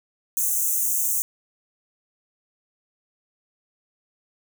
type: high-pass noise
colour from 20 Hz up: white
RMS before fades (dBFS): -23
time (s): 0.37-1.22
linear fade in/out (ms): 0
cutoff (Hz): 6100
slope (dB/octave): 96
effects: none